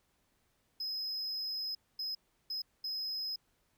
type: tone bursts at uneven times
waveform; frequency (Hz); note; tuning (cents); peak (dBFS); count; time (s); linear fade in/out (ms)
triangle; 5090; D#8; +39; -34; 4; 0.8-1.75 / 1.99-2.15 / 2.5-2.62 / 2.84-3.36; 5
effects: pink hiss -75 dBFS RMS until 3.77 s